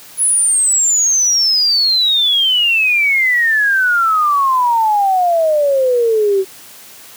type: exponential sweep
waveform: sine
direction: down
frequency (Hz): 10548 to 375.5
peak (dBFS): -10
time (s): 0.17-6.45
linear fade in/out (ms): 50
effects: white hiss -38 dBFS RMS until 7.16 s + high-pass 100 Hz 12 dB/octave